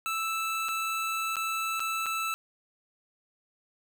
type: tone with dropouts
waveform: 25% pulse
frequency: 1318.5 Hz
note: E6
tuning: in tune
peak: -25 dBFS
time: 0.06-2.34 s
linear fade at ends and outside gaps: 0 ms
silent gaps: 0.685-0.689 / 1.357-1.367 / 1.796-1.803 / 2.06-2.065 s
effects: none